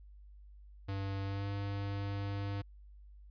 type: tone with pitch glide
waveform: square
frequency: 98 to 100.12 Hz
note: G2 to G2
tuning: 0 to +37 cents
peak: -36 dBFS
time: 0.88-2.62 s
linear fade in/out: 10 ms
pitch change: +37 cents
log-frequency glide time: 1.23-1.48 s
effects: added 50 Hz sine -52 dBFS peak until 3.3 s + resampled to 11025 Hz